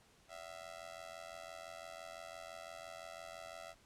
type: tone with amplitude modulation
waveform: sawtooth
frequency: 664 Hz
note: E5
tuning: 12 cents sharp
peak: -40 dBFS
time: 0.28-3.75 s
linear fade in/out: 50 ms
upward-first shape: sine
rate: 85.9 Hz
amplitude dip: 100%
effects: pink hiss -67 dBFS RMS until 3.85 s + low-pass 10000 Hz 12 dB/octave